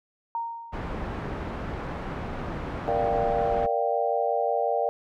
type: tone with exponential decay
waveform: sine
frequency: 927 Hz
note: A#5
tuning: 10 cents flat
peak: -25 dBFS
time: 0.35-1.23 s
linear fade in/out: 1 ms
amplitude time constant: 190 ms
type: low-pass noise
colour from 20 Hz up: pink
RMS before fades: -33 dBFS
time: 0.72-3.67 s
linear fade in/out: 20 ms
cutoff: 1400 Hz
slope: 12 dB/octave
type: chord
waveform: sine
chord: G minor seventh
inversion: first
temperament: equal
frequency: 466.2 / 587.3 / 698.5 / 784 Hz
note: Bb4 / D5 / F5 / G5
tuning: 0 / 0 / 0 / 0 cents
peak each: -28 dBFS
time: 2.88-4.89 s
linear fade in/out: 0 ms
effects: none